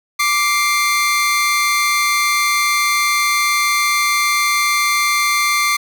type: tone pair together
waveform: sawtooth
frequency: 1173.5 / 2100 Hz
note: D6 / C7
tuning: -2 / +6 cents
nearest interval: minor seventh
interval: 1008 cents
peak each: -13 / -13 dBFS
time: 0.19-5.77 s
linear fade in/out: 10 ms
effects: none